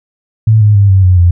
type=tone with pitch steps; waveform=sine; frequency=110 / 105.03 / 100.29 / 95.76 / 91.44 / 87.31 Hz; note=A2 / G#2 / G2 / G2 / F#2 / F2; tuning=0 / +20 / +40 / -40 / -20 / 0 cents; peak=-3 dBFS; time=0.47-1.31 s; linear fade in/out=5 ms; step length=140 ms; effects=none